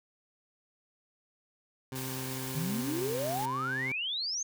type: tone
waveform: 20% pulse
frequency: 130.81 Hz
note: C3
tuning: in tune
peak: -32 dBFS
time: 1.92-3.92 s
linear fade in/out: 2 ms
type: noise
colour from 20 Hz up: white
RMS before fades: -41 dBFS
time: 1.95-3.46 s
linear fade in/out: 10 ms
type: exponential sweep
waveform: sine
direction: up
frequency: 144.7 to 6540 Hz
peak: -31 dBFS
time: 2.55-4.43 s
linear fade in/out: 5 ms
effects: none